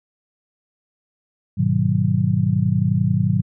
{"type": "chord", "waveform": "sine", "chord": "G# minor seventh", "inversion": "none", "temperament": "just", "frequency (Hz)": [103.83, 124.59, 155.74, 186.89], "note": ["G#2", "B2", "D#3", "F#3"], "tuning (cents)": [0, 16, 2, 18], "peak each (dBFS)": -21, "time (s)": [1.57, 3.42], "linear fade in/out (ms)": 20, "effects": []}